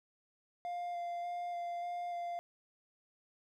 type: tone with vibrato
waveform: triangle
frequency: 699 Hz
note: F5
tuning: 1 cent sharp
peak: -35 dBFS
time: 0.65-2.39 s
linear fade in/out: 0 ms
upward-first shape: square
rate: 1.7 Hz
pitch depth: 10 cents each way
effects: none